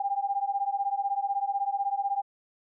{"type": "beating tone pair", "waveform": "sine", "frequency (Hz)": [790, 806], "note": ["G5", "G5"], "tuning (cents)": [13, 48], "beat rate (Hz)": 16, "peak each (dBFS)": -29, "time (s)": [0, 2.22], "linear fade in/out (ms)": 5, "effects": []}